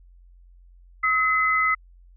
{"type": "tone pair together", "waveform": "sine", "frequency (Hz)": [1281, 2035], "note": ["E6", "C7"], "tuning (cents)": [-50, -49], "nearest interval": "minor sixth", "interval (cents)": 801, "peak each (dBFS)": -21, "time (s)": [1.03, 1.75], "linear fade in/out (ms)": 10, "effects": ["added 44 Hz sine -48 dBFS peak until 2.16 s"]}